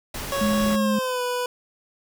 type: noise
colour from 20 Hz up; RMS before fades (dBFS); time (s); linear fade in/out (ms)
pink; -32; 0.14-0.76; 5
type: tone with pitch glide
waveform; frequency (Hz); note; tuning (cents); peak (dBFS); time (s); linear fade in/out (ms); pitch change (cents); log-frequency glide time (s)
25% pulse; 554.4 to 493.9; C#5 to B4; 0 to 0; -20; 0.32-1.46; 2; -200; 0.7-1.22
type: tone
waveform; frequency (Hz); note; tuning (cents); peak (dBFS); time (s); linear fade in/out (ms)
sine; 210.8; G#3; +26; -20; 0.41-0.99; 5
effects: none